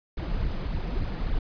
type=noise with flanger; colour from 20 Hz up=brown; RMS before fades=-28 dBFS; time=0.17-1.39 s; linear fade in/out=5 ms; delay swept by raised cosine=0.43 to 5.93 ms; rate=3.5 Hz; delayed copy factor=+0.65; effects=resampled to 11025 Hz